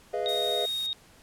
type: chord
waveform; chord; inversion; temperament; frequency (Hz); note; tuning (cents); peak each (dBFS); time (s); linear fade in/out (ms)
triangle; F half-diminished seventh; first; equal with one note detuned; 415.3 / 493.9 / 622.3 / 691.2; Ab4 / Cb5 / Eb5 / F5; 0 / 0 / 0 / -18; -31; 0.13-0.66; 10
type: tone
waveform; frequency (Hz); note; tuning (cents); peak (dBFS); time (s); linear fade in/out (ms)
sine; 3729; A#7; 0; -28; 0.26-0.93; 0
type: noise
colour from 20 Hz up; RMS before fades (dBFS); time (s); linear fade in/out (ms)
blue; -41; 0.28-0.87; 10
effects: pink hiss -56 dBFS RMS until 1.22 s + low-pass 12000 Hz 12 dB/octave